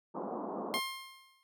pink band-pass noise, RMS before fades -39 dBFS, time 0.14-0.8 s, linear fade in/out 20 ms, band 200 to 1100 Hz, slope 48 dB/octave
15% pulse tone with exponential decay, 1063 Hz, C6, 27 cents sharp, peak -23 dBFS, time 0.74-1.43 s, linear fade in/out 0 ms, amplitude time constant 150 ms
effects none

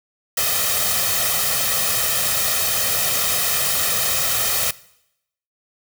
white noise with comb filter, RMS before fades -20 dBFS, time 0.37-4.71 s, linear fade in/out 5 ms, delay 1.6 ms, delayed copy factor +0.75, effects noise-tail reverb RT60 0.8 s tail -20 dB re dry + high-pass 60 Hz 12 dB/octave

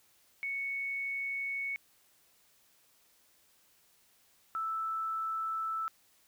sine tone pair in turn, 2217 / 1318.2 Hz, C#7 / E6, 0 / 0 cents, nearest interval major sixth, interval 900 cents, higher first, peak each -33 / -32 dBFS, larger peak second, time 0.43-1.76 / 4.55-5.88 s, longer neither, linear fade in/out 0 ms, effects white hiss -67 dBFS RMS until 6.27 s

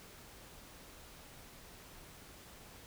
silence, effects pink hiss -55 dBFS RMS until 2.86 s

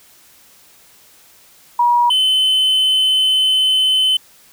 sine / triangle tone pair in turn, 960 / 3048 Hz, B5 / G7, -49 / -49 cents, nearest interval octave + minor sixth, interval 2000 cents, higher second, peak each -10 dBFS, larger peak neither, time 1.79-2.1 / 2.1-4.17 s, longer second, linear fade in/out 5 ms, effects white hiss -48 dBFS RMS until 4.52 s

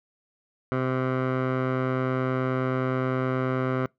15% pulse tone with low-pass filter, 129.5 Hz, C3, 17 cents flat, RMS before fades -26 dBFS, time 0.72-3.86 s, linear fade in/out 0 ms, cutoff 1500 Hz, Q 1.5, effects noise-tail reverb RT60 0.2 s tail -26 dB re dry

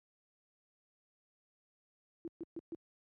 sine tone bursts, 333.9 Hz, E4, 22 cents sharp, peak -39 dBFS, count 4, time 2.25-2.748 s, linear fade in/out 0 ms, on 27 ms, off 130 ms, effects high-pass 80 Hz 12 dB/octave

